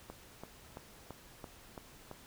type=click train; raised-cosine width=1 ms; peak=-30 dBFS; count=7; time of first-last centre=0.1-2.113 s; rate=2.98 Hz; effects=pink hiss -57 dBFS RMS until 2.26 s